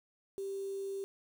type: tone with quantisation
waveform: sine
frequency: 392 Hz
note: G4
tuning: in tune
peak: -36 dBFS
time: 0.38-1.04 s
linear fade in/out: 0 ms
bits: 9
effects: none